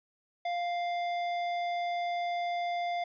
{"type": "tone with tanh clipping", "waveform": "sine", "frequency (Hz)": 698.5, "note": "F5", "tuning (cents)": 0, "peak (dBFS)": -32, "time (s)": [0.45, 3.04], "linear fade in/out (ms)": 5, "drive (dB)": 15, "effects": ["resampled to 11025 Hz"]}